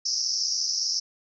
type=band-pass noise; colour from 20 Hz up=pink; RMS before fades=-27 dBFS; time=0.05-1 s; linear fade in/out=10 ms; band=5000 to 5800 Hz; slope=96 dB/octave; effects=none